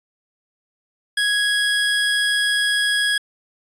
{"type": "tone", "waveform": "25% pulse", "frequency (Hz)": 1661.2, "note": "G#6", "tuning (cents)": 0, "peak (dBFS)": -13, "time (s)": [1.17, 3.18], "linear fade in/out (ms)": 5, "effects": ["resampled to 22050 Hz"]}